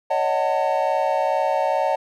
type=chord; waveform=triangle; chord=D# half-diminished seventh; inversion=third; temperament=just; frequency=560 / 622.3 / 746.7 / 896 Hz; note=C#5 / D#5 / F#5 / A5; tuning=+18 / 0 / +16 / +31 cents; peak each=-22 dBFS; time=0.1-1.96 s; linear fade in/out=10 ms; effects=none